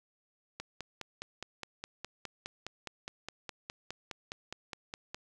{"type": "click train", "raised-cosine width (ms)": 0.2, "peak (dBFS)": -22, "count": 23, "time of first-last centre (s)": [0.6, 5.145], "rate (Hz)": 4.84, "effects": []}